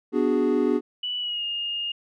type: chord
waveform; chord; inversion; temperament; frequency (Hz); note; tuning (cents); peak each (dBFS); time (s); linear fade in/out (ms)
triangle; G# half-diminished seventh; first; equal; 246.9 / 293.7 / 370 / 415.3; B3 / D4 / F#4 / G#4; 0 / 0 / 0 / 0; -23; 0.12-0.81; 50
type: tone with pitch glide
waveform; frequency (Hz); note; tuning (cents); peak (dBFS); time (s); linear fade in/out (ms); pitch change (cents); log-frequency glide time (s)
sine; 2960 to 2836; F#7 to F7; 0 to +26; -26; 1.03-1.92; 5; -74; 1.19-1.44
effects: none